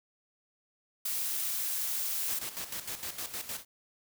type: noise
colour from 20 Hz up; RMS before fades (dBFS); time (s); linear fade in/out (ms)
blue; -33; 1.05-2.39; 5
type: noise with tremolo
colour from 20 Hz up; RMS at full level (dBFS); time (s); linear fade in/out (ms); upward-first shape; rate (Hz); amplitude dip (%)
white; -37; 2.26-3.65; 50; square; 6.5; 65
effects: none